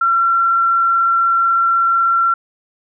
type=tone with frequency modulation; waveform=sine; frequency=1361 Hz; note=F6; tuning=45 cents flat; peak=-11 dBFS; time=0.01-2.34 s; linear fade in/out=5 ms; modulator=38.2 Hz; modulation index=0.28; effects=none